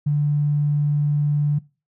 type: tone with tanh clipping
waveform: triangle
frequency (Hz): 146.83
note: D3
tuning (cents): 0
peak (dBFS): -16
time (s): 0.06-1.59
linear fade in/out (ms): 10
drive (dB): 3
effects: noise-tail reverb RT60 0.3 s tail -21 dB re dry